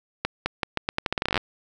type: accelerating click train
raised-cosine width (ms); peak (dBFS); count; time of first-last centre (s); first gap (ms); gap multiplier
0.3; -7; 18; 0.25-1.377; 210; 0.82
effects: none